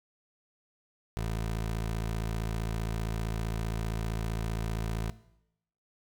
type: tone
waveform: 20% pulse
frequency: 55.3 Hz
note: A1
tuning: 9 cents sharp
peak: -26 dBFS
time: 1.17-5.1 s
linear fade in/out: 0 ms
effects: noise-tail reverb RT60 0.8 s tail -17 dB re dry